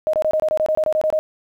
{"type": "tone bursts", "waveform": "sine", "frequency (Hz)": 622.3, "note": "D#5", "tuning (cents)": 0, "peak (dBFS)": -15, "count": 13, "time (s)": [0.07, 1.19], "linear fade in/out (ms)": 0, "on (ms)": 64, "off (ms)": 24, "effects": ["9-bit"]}